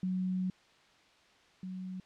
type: tone pair in turn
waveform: sine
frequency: 185 / 185.64 Hz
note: F#3 / F#3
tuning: 0 / +6 cents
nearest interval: unison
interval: 6 cents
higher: second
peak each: -30 / -38 dBFS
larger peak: first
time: 0.03-0.5 / 1.63-2 s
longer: first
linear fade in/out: 2 ms
effects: white hiss -63 dBFS RMS until 2.05 s + low-pass 4000 Hz 12 dB/octave